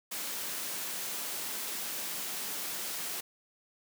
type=high-pass noise; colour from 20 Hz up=white; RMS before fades=-37 dBFS; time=0.11-3.21 s; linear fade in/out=10 ms; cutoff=150 Hz; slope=24 dB/octave; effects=none